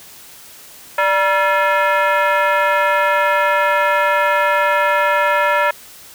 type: tone with frequency modulation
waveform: sine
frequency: 185 Hz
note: F#3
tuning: in tune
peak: -12 dBFS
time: 0.98-5.71 s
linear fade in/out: 5 ms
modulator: 773 Hz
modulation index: 2.4
effects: white hiss -40 dBFS RMS until 6.14 s